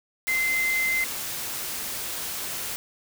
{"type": "tone in noise", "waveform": "sine", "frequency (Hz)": 2072, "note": "C7", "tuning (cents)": -17, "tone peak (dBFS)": -22, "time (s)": [0.28, 1.04], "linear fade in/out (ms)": 0, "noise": "white", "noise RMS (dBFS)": -32, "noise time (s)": [0.27, 2.76], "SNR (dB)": 7, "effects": []}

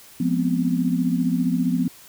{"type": "tone cluster", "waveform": "sine", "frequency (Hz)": [175.4, 210.6, 246.2, 261.1], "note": ["F3", "G#3", "B3", "C4"], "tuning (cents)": [8, 24, -5, -3], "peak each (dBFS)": [-23, -30, -22, -25], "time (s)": [0.2, 1.88], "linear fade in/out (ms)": 5, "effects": ["white hiss -47 dBFS RMS until 2.08 s"]}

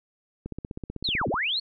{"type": "click train", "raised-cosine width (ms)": 3, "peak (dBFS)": -21, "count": 15, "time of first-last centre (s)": [0.46, 1.341], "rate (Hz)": 15.9}
{"type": "linear two-way sweep", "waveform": "sine", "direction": "down then up", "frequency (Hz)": [4427, 55.6, 4427], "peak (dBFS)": -24, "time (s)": [1.04, 1.6], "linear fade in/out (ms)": 10, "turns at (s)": 1.28}
{"effects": []}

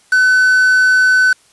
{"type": "tone with quantisation", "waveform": "triangle", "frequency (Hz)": 1510, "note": "F#6", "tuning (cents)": 35, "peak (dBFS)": -6, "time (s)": [0.12, 1.33], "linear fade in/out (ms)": 5, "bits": 4, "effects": ["white hiss -51 dBFS RMS until 1.52 s", "resampled to 24000 Hz"]}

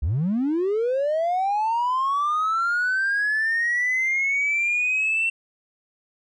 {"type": "linear sweep", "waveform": "triangle", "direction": "up", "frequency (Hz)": [60.8, 2708], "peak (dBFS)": -17, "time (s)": [0.02, 5.3], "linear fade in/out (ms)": 10, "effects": ["tanh soft clip ceiling -16 dBFS", "resampled to 22050 Hz"]}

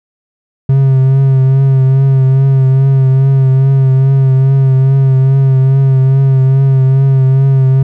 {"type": "tone with vibrato", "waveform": "triangle", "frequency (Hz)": 133.9, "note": "C3", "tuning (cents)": 40, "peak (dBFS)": -3, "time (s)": [0.69, 7.83], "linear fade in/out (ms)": 5, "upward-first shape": "triangle", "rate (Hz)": 2.4, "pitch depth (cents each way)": 36, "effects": []}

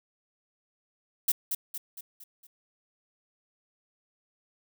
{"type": "noise with echo", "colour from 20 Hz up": "violet", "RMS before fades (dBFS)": -24, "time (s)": [1.28, 1.32], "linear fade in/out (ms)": 5, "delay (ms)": 230, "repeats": 5, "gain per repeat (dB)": -6, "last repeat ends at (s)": 2.47, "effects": []}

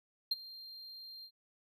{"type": "tone with ADSR envelope", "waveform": "triangle", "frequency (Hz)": 4186, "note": "C8", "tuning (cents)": 0, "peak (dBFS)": -26, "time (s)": [0.31, 1.31], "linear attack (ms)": 7, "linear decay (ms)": 27, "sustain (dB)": -20, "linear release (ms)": 70, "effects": []}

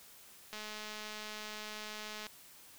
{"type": "click train", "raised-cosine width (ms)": 0.2, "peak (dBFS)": -27, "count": 371, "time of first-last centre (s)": [0.53, 2.267], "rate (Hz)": 213, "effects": ["white hiss -57 dBFS RMS until 2.78 s"]}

